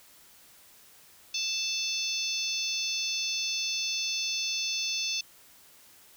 harmonic tone, 880 Hz, A5, in tune, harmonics 3 / 4 / 5 / 6 / 7, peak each -35 / -35 / -35 / -35 / -35 dBFS, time 1.34-5.21 s, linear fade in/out 5 ms, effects white hiss -56 dBFS RMS until 6.16 s

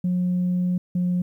sine tone pair in turn, 179.9 / 178.76 Hz, F#3 / F3, -48 / +41 cents, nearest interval unison, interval 11 cents, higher first, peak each -18 dBFS, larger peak neither, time 0.04-0.78 / 0.95-1.22 s, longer first, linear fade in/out 5 ms, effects tanh soft clip ceiling -17 dBFS + 10-bit

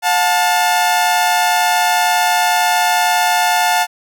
sawtooth tone pair together, 717 / 879 Hz, F5 / A5, +45 / -2 cents, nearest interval major third, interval 353 cents, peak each -11 dBFS, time 0.02-3.87 s, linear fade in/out 50 ms, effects none

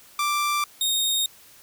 sawtooth tone pair in turn, 1177 / 3709 Hz, D6 / A#7, +3 / -9 cents, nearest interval octave + minor sixth, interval 1988 cents, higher second, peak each -18 dBFS, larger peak neither, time 0.19-0.64 / 0.81-1.26 s, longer neither, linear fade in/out 2 ms, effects white hiss -51 dBFS RMS until 1.62 s

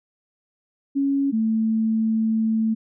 sine tone pair in turn, 277.1 / 221.7 Hz, C#4 / A3, -1 / +13 cents, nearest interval major third, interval 386 cents, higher first, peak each -18 dBFS, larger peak neither, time 0.95-1.32 / 1.32-2.75 s, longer second, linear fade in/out 20 ms, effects none

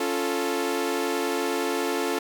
sawtooth chord, Db augmented, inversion none, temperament equal, 277.2 / 349.2 / 440 Hz, Db4 / F4 / A4, 0 / 0 / 0 cents, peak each -26 / -25 / -24 dBFS, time 0-2.19 s, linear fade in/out 5 ms, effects none

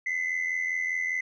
sine tone pair together, 2016 / 2101 Hz, B6 / C7, +35 / +7 cents, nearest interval minor second, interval 72 cents, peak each -26 / -30 dBFS, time 0.06-1.21 s, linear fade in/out 5 ms, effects tanh soft clip ceiling -23 dBFS

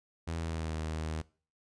sawtooth tone with pitch glide, 82.41 to 78.92 Hz, E2 to D#2, 0 to +25 cents, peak -30 dBFS, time 0.27-1.22 s, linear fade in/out 10 ms, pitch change -75 cents, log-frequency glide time 0.4-0.74 s, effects noise-tail reverb RT60 0.4 s tail -21 dB re dry + resampled to 22050 Hz

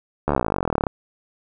slowing click train, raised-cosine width 1 ms, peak -6 dBFS, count 30, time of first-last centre 0.28-0.868 s, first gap 13 ms, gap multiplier 1.03, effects none

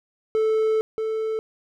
triangle tone pair in turn, 438.3 / 440.3 Hz, A4 / A4, -7 / +1 cents, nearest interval unison, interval 8 cents, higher second, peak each -16 / -21 dBFS, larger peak first, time 0.35-0.81 / 0.98-1.39 s, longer first, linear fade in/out 0 ms, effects none

